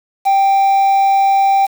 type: tone with quantisation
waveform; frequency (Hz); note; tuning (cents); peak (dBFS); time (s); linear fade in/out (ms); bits
triangle; 784; G5; 0; -7; 0.25-1.67; 20; 5
effects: none